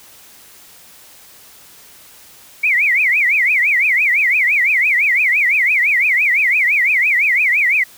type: tone with vibrato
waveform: sine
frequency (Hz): 2201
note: C#7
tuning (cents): -13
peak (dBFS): -11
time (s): 2.63-7.84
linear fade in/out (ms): 10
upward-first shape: triangle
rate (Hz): 5.9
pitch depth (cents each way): 280
effects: white hiss -43 dBFS RMS until 7.97 s